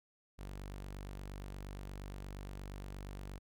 sawtooth tone, 48.53 Hz, G1, 17 cents flat, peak -40 dBFS, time 0.38-3.39 s, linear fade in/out 20 ms, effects none

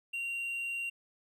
triangle tone, 2761 Hz, F7, 20 cents flat, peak -32 dBFS, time 0.13-0.9 s, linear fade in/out 10 ms, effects none

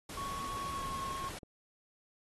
pink noise, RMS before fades -45 dBFS, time 0.09-1.39 s, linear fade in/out 5 ms
triangle tone with pitch glide, 1108.7 to 1089 Hz, C#6 to C#6, 0 to -31 cents, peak -36 dBFS, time 0.17-1.29 s, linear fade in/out 5 ms, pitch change -31 cents, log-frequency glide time 0.7-0.88 s
clicks, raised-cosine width 2 ms, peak -36 dBFS, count 3, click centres 1.241 / 1.338 / 1.432 s
effects AAC 32 kbps

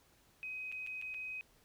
sine tone with dropouts, 2521 Hz, D#7, 22 cents sharp, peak -40 dBFS, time 0.43-1.41 s, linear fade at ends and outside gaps 0 ms, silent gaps 0.717-0.724 / 0.865-0.872 / 1.015-1.023 / 1.141-1.145 s, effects pink hiss -68 dBFS RMS until 1.64 s

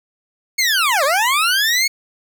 20% pulse linear two-way sweep, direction down then up, 2217 to 521 to 2217 Hz, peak -9 dBFS, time 0.58-1.88 s, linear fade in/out 10 ms, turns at 1.04 s, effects none

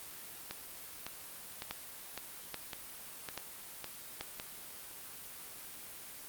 two click trains, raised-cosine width 0.2 ms, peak -22 / -20 dBFS, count 8 / 4, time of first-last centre 0.51-4.399 / 1.71-4.21 s, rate 1.8 / 1.2 Hz, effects white hiss -48 dBFS RMS until 6.28 s + Opus 32 kbps

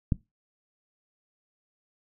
click, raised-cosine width 5 ms, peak -11 dBFS, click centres 0.122 s, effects noise-tail reverb RT60 0.2 s tail -19 dB re dry

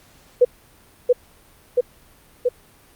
sine tone with echo, 493.9 Hz, B4, in tune, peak -8 dBFS, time 0.41-0.45 s, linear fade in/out 10 ms, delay 680 ms, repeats 3, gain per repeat -2 dB, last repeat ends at 2.49 s, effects pink hiss -52 dBFS RMS until 2.95 s + Opus 48 kbps

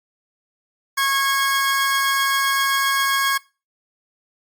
sawtooth tone pair together, 1093 / 1643.3 Hz, C#6 / G#6, -25 / -19 cents, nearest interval perfect fifth, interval 706 cents, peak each -17 dBFS, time 0.97-3.38 s, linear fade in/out 10 ms, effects noise-tail reverb RT60 0.3 s tail -21 dB re dry + Opus 48 kbps

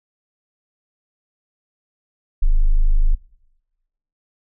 sine tone, 25.96 Hz, G#0, in tune, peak -9 dBFS, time 2.42-3.15 s, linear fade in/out 10 ms, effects noise-tail reverb RT60 1.0 s tail -22 dB re dry + tanh soft clip ceiling -7 dBFS

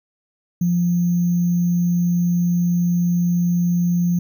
sine tone with sample-and-hold, 174.61 Hz, F3, in tune, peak -15 dBFS, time 0.61-4.19 s, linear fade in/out 5 ms, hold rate 6300 Hz, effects none

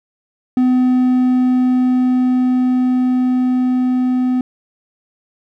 triangle tone with level ramp, 252.9 Hz, B3, 41 cents sharp, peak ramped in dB -8 to -11 dBFS, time 0.57-4.41 s, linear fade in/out 2 ms, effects none

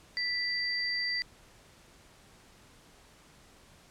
sine tone pair together, 1975.5 / 4689 Hz, B6 / D8, 0 / -4 cents, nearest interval octave + minor third, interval 1496 cents, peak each -32 / -32 dBFS, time 0.17-1.22 s, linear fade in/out 0 ms, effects pink hiss -58 dBFS RMS until 3.9 s + low-pass 10000 Hz 12 dB/octave

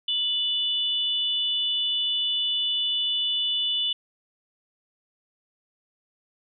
sine tone pair together, 2960 / 3487 Hz, F#7 / A7, 0 / -16 cents, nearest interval minor third, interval 284 cents, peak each -25 / -26 dBFS, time 0.08-3.93 s, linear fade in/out 5 ms, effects none

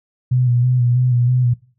sine tone with vibrato, 123.8 Hz, B2, 5 cents sharp, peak -12 dBFS, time 0.31-1.54 s, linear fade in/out 10 ms, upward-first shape square, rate 3.1 Hz, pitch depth 32 cents each way, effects noise-tail reverb RT60 0.4 s tail -20 dB re dry

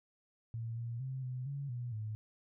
sine tone with pitch steps, 114.7 / 117.3 / 131.6 / 126.8 / 140.3 / 121.7 / 108.1 Hz, A#2 / A#2 / C3 / B2 / C#3 / B2 / A2, -28 / +11 / +10 / +46 / +21 / -25 / -30 cents, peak -37 dBFS, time 0.54-2.15 s, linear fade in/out 0 ms, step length 230 ms, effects none

